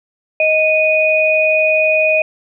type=tone pair together; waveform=sine; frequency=626.2 / 2478 Hz; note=D#5 / D#7; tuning=+11 / -8 cents; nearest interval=2 octaves; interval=2381 cents; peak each=-13 dBFS; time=0.4-2.22 s; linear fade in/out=2 ms; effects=none